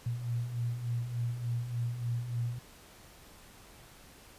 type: beating tone pair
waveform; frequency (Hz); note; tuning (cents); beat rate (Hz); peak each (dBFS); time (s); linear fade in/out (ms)
sine; 116.54 / 119.94; A#2 / A#2; 0 / +50; 3.4; -39 / -32; 0.06-2.59; 5
effects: pink hiss -55 dBFS RMS until 4.38 s + resampled to 32000 Hz